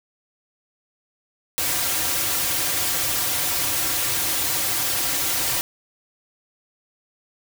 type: noise with comb filter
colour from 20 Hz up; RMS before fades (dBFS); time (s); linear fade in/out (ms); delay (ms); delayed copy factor
white; -23; 1.58-5.61; 0; 4.7; -1
effects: none